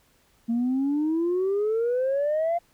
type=exponential sweep; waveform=sine; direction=up; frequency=227.4 to 698.5 Hz; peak=-20 dBFS; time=0.48-2.59 s; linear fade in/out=20 ms; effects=tanh soft clip ceiling -19 dBFS + pink hiss -63 dBFS RMS until 2.73 s